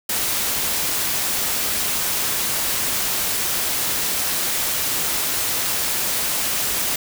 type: noise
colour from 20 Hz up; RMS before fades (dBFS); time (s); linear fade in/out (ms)
white; -22; 0.09-6.96; 5
effects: none